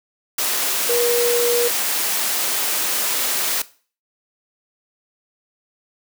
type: tone in noise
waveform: sine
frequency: 478.7 Hz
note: A#4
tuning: 46 cents sharp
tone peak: -17 dBFS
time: 0.89-1.68 s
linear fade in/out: 5 ms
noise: white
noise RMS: -21 dBFS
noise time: 0.38-3.62 s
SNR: +1 dB
effects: noise-tail reverb RT60 0.4 s tail -18 dB re dry + high-pass 300 Hz 12 dB/octave